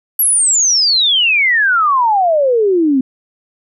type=exponential sweep; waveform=sine; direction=down; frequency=11840 to 253.3 Hz; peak=-9 dBFS; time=0.19-3.01 s; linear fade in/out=5 ms; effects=none